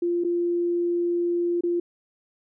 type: tone with dropouts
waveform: sine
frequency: 346.8 Hz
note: F4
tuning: 12 cents flat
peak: -21 dBFS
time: 0.02-1.8 s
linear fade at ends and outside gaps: 5 ms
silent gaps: 0.239-0.246 / 1.609-1.635 s
effects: none